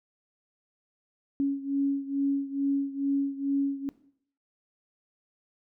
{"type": "beating tone pair", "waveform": "sine", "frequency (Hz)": [277.2, 279.5], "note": ["C#4", "C#4"], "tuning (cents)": [0, 14], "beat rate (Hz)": 2.3, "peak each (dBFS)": [-27, -30], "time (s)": [1.4, 3.89], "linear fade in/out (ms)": 0, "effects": ["noise-tail reverb RT60 0.6 s tail -17 dB re dry"]}